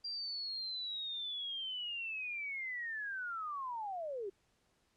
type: linear sweep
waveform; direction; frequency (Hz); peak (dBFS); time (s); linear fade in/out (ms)
sine; down; 4771 to 371; -38; 0.04-4.3; 10
effects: pink hiss -75 dBFS RMS until 4.96 s + low-pass 9000 Hz 12 dB/octave